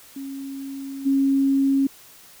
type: tone with level steps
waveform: sine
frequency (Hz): 273.1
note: C#4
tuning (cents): -26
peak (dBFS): -30 / -16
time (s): 0.16-1.87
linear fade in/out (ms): 5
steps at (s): 1.05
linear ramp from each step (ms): 20
effects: white hiss -48 dBFS RMS until 2.4 s

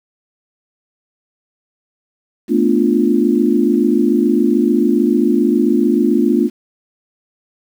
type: chord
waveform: sine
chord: B half-diminished seventh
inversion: third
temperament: equal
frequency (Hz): 220 / 246.9 / 293.7 / 349.2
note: A3 / B3 / D4 / F4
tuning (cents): 0 / 0 / 0 / 0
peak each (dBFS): -16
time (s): 2.48-6.5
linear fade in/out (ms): 50
effects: 7-bit

